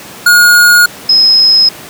square / sine tone pair in turn, 1437 / 5121 Hz, F6 / D#8, +49 / +49 cents, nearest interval octave + minor seventh, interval 2200 cents, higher second, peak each -3 dBFS, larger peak neither, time 0.26-0.86 / 1.09-1.69 s, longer neither, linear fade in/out 5 ms, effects pink hiss -29 dBFS RMS until 1.89 s + high-pass 150 Hz 12 dB/octave

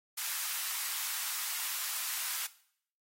white high-pass noise, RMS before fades -36 dBFS, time 0.17-2.47 s, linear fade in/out 10 ms, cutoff 940 Hz, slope 24 dB/octave, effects noise-tail reverb RT60 0.6 s tail -17 dB re dry + AAC 48 kbps

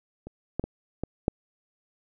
clicks, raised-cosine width 2 ms, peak -26 / -13 / -18 / -16 / -8 dBFS, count 5, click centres 0.27 / 0.596 / 0.64 / 1.036 / 1.281 s, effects none

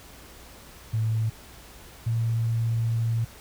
sine tone pair in turn, 111.1 / 114.69 Hz, A2 / A#2, +17 / -28 cents, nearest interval minor second, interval 55 cents, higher second, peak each -22 dBFS, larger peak neither, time 0.93-1.3 / 2.06-3.25 s, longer second, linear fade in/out 10 ms, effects added 60 Hz sine -52 dBFS peak until 3.4 s + pink hiss -48 dBFS RMS until 3.4 s

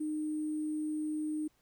sine tone with sample-and-hold, 306.2 Hz, D#4, 28 cents flat, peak -32 dBFS, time 0-1.48 s, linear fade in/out 10 ms, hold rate 8820 Hz, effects pink hiss -72 dBFS RMS until 1.61 s

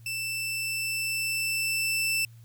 sawtooth tone with level ramp, 2661 Hz, E7, 16 cents sharp, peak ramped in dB -27 to -21 dBFS, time 0.06-2.25 s, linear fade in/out 2 ms, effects added 115 Hz sine -47 dBFS peak until 2.44 s + white hiss -64 dBFS RMS until 2.44 s

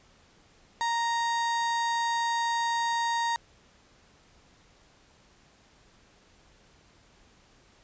35% pulse tone, 932 Hz, A#5, 1 cent flat, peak -24 dBFS, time 0.81-3.36 s, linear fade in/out 0 ms, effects pink hiss -60 dBFS RMS until 7.83 s + resampled to 16000 Hz

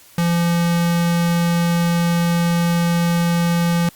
square tone with notch filter, 170.9 Hz, F3, 37 cents flat, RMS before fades -17 dBFS, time 0.18-3.89 s, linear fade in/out 2 ms, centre 400 Hz, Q 1.8, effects white hiss -47 dBFS RMS until 3.95 s + Opus 48 kbps

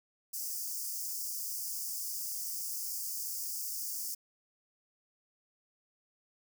white high-pass noise, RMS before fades -38 dBFS, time 0.33-4.15 s, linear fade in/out 10 ms, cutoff 4800 Hz, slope 96 dB/octave, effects none

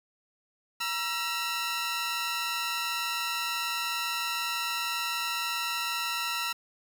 15% pulse tone pair together, 950.9 / 1343 Hz, A#5 / E6, +34 / +32 cents, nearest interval tritone, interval 598 cents, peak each -28 / -24 dBFS, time 0.8-6.53 s, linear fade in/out 10 ms, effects 8-bit

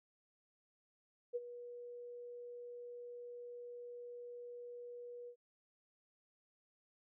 sine tone with ADSR envelope, 483.4 Hz, B4, 37 cents flat, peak -34 dBFS, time 1.33-5.36 s, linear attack 27 ms, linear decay 33 ms, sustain -13 dB, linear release 80 ms, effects none

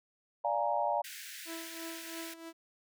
sine chord, Bb dominant seventh, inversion first, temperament equal, 587.3 / 698.5 / 830.6 / 932.3 Hz, D5 / F5 / Ab5 / Bb5, 0 / 0 / 0 / 0 cents, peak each -34 dBFS, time 0.44-1.02 s, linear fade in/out 10 ms
pink high-pass noise, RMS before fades -46 dBFS, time 1.04-2.34 s, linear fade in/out 5 ms, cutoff 1500 Hz, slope 96 dB/octave
sawtooth tone with tremolo, 329.6 Hz, E4, in tune, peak -36 dBFS, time 1.45-2.53 s, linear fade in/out 50 ms, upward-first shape triangle, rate 3 Hz, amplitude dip 75%
effects none

